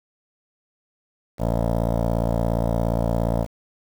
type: tone with low-pass filter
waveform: 15% pulse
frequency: 57.2 Hz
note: A#1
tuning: 32 cents flat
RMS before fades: -22 dBFS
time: 1.38-3.47 s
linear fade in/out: 50 ms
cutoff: 710 Hz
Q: 3.4
effects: 7-bit